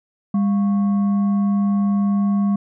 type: tone with frequency modulation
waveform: sine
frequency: 201.4 Hz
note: G3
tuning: 47 cents sharp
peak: -15 dBFS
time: 0.34-2.56 s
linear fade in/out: 5 ms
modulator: 901 Hz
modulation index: 0.21
effects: none